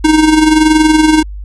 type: tone with amplitude modulation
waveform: square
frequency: 311.1 Hz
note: D#4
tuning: in tune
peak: -4 dBFS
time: 0.04-1.23 s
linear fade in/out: 10 ms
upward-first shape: sine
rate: 21.1 Hz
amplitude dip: 55%
effects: added 50 Hz sine -22 dBFS peak until 1.44 s + resampled to 24000 Hz